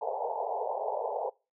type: band-pass noise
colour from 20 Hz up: white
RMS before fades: -33 dBFS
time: 0.01-1.3 s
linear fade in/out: 10 ms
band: 430 to 920 Hz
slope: 96 dB/octave
effects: noise-tail reverb RT60 0.3 s tail -24 dB re dry